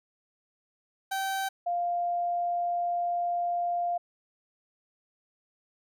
30% pulse / sine tone pair in turn, 774 / 698.8 Hz, G5 / F5, -22 / +1 cents, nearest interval major second, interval 177 cents, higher first, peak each -26 / -26 dBFS, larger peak neither, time 1.11-1.49 / 1.66-3.98 s, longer second, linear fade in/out 10 ms, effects none

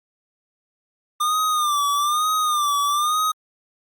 square tone with vibrato, 1200 Hz, D6, 37 cents sharp, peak -19 dBFS, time 1.2-3.32 s, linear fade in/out 10 ms, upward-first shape sine, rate 1.1 Hz, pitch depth 82 cents each way, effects Opus 48 kbps

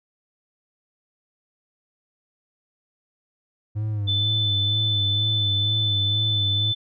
triangle tone with vibrato, 103.83 Hz, G#2, in tune, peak -21 dBFS, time 3.75-6.73 s, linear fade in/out 20 ms, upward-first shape sine, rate 2.1 Hz, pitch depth 73 cents each way
sine tone, 3520 Hz, A7, in tune, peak -21 dBFS, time 4.07-6.75 s, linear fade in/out 20 ms
effects none

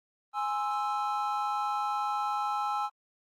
triangle chord, Ab augmented, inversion none, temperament equal, 830.6 / 1046.5 / 1318.5 Hz, Ab5 / C6 / E6, 0 / 0 / 0 cents, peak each -29 / -35 / -31 dBFS, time 0.33-2.9 s, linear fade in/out 50 ms, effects Opus 24 kbps

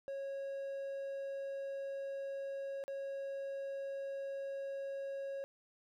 triangle tone with dropouts, 549 Hz, C#5, 17 cents flat, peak -37 dBFS, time 0.08-5.44 s, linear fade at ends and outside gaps 0 ms, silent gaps 2.839-2.88 s, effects none

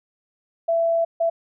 sine tone bursts at uneven times, 667 Hz, E5, 20 cents sharp, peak -17 dBFS, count 2, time 0.68-1.05 / 1.2-1.3 s, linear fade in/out 10 ms, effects none

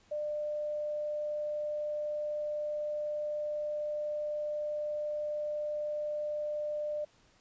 sine tone, 598 Hz, D5, 31 cents sharp, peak -32 dBFS, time 0.11-7.05 s, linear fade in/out 10 ms, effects pink hiss -65 dBFS RMS until 7.4 s + resampled to 16000 Hz

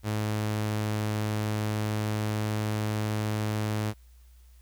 sawtooth tone, 106.7 Hz, G#2, 47 cents sharp, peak -23 dBFS, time 0.03-3.94 s, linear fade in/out 50 ms, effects added 60 Hz sine -51 dBFS peak until 4.61 s + white hiss -66 dBFS RMS until 4.61 s

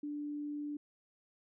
sine tone, 293.7 Hz, D4, in tune, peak -37 dBFS, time 0.03-0.77 s, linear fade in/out 5 ms, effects none

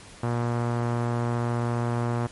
sawtooth tone with low-pass filter, 119 Hz, A#2, 36 cents sharp, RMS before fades -26 dBFS, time 0.23-2.27 s, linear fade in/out 5 ms, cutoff 1200 Hz, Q 1.4, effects pink hiss -47 dBFS RMS until 2.31 s + MP3 48 kbps

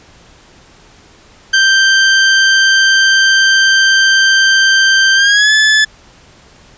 sawtooth tone with pitch glide, 1568 to 1729.8 Hz, G6 to A6, 0 to -30 cents, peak -3 dBFS, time 1.53-5.85 s, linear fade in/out 10 ms, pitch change +170 cents, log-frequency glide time 5.15-5.53 s, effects pink hiss -43 dBFS RMS until 6.77 s + resampled to 16000 Hz

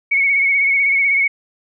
sine tone with vibrato, 2217 Hz, C#7, in tune, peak -12 dBFS, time 0.11-1.28 s, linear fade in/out 10 ms, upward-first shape sine, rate 16 Hz, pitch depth 40 cents each way, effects none

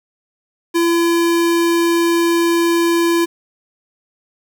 square tone, 338.6 Hz, E4, 46 cents sharp, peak -13 dBFS, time 0.74-3.26 s, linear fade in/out 20 ms, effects 7-bit

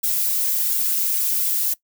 violet noise with flanger, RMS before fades -21 dBFS, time 0.03-1.74 s, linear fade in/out 10 ms, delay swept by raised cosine 1.6 to 4.5 ms, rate 1.4 Hz, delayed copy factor -0.6, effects noise-tail reverb RT60 0.1 s tail -19 dB re dry

